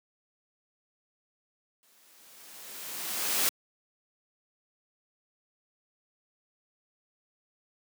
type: noise with exponential growth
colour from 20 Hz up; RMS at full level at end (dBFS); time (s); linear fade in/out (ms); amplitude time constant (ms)
white; -25; 1.83-3.49; 0; 360
effects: high-pass 200 Hz 12 dB/octave